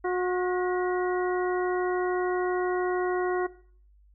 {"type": "harmonic tone with a mistuned harmonic", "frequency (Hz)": 362.6, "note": "F#4", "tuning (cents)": -35, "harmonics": [1, 2, 3, 4, 5], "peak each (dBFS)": [-26, -32, -36, -38, -40], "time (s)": [0.04, 3.47], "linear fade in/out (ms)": 10, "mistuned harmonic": 5, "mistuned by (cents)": 82, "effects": ["noise-tail reverb RT60 0.5 s tail -17 dB re dry", "added 50 Hz sine -55 dBFS peak until 4.14 s"]}